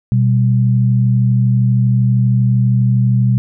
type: tone pair together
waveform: sine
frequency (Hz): 123.37 / 196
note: B2 / G3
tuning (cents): -1 / 0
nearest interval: minor sixth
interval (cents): 801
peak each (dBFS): -10 / -17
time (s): 0.12-3.38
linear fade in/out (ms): 0
effects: none